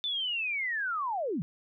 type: linear sweep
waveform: sine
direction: down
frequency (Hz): 3554 to 138.2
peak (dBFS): -29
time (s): 0.04-1.42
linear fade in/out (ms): 0
effects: none